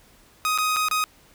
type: tone with dropouts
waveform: sawtooth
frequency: 1253 Hz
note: D#6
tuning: 12 cents sharp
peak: -17 dBFS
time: 0.45-1.04 s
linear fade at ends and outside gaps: 0 ms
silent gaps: 0.577-0.585 / 0.762-0.767 / 0.885-0.912 s
effects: pink hiss -55 dBFS RMS until 1.34 s